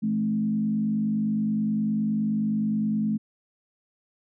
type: tone with frequency modulation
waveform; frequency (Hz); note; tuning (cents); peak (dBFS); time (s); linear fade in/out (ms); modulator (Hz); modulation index
sine; 214.7; A3; -42; -22; 0.02-3.18; 20; 49.6; 0.64
effects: none